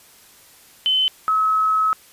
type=tone pair in turn; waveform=sine; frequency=3050 / 1286.1 Hz; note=G7 / E6; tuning=-48 / -43 cents; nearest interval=octave + minor third; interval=1495 cents; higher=first; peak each=-15 / -15 dBFS; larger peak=neither; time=0.86-1.08 / 1.28-1.93 s; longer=second; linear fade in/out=0 ms; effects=white hiss -49 dBFS RMS until 2.12 s + resampled to 32000 Hz